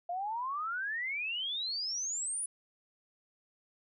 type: exponential sweep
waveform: sine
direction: up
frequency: 683 to 10080 Hz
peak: -33 dBFS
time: 0.09-2.46 s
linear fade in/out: 5 ms
effects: none